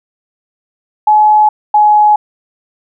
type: tone pair in turn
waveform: sine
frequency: 850 / 842.2 Hz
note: G#5 / G#5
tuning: +40 / +24 cents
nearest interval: unison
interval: 16 cents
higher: first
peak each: -4 dBFS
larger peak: neither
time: 1.07-1.49 / 1.74-2.16 s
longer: neither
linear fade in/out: 5 ms
effects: none